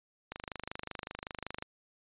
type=click train; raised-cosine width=0.3 ms; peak=-22 dBFS; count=34; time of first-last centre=0.32-1.624 s; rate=25.3 Hz; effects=resampled to 8000 Hz